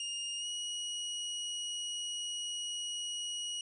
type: tone with pitch glide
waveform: sawtooth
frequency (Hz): 2838 to 2904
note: F7 to F#7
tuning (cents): +27 to -33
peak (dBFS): -33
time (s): 0-3.61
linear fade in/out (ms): 2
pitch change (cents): +40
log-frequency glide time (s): 0.38-0.46
effects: resampled to 22050 Hz